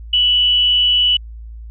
sine tone with amplitude modulation, 2960 Hz, F#7, in tune, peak -9 dBFS, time 0.13-1.17 s, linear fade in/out 5 ms, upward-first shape sine, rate 257 Hz, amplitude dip 35%, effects added 56 Hz sine -30 dBFS peak until 1.7 s

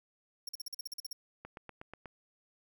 sawtooth tone bursts, 5540 Hz, F8, 15 cents flat, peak -35 dBFS, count 11, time 0.47-1.13 s, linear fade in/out 5 ms, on 20 ms, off 44 ms
click train, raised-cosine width 0.5 ms, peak -30 dBFS, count 6, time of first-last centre 1.45-2.058 s, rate 8.23 Hz
effects 11-bit

